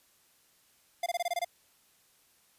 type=tone bursts; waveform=square; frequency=698.5 Hz; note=F5; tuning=in tune; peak=-29 dBFS; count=8; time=1.03-1.447 s; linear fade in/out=5 ms; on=32 ms; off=23 ms; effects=white hiss -66 dBFS RMS until 2.58 s + resampled to 32000 Hz